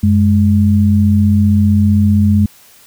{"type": "tone pair together", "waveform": "sine", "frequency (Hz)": [93.1, 208.5], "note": ["F#2", "G#3"], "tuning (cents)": [11, 7], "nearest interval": "octave + major second", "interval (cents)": 1396, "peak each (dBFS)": -10, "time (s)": [0.03, 2.46], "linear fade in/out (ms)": 5, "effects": ["white hiss -44 dBFS RMS until 2.86 s"]}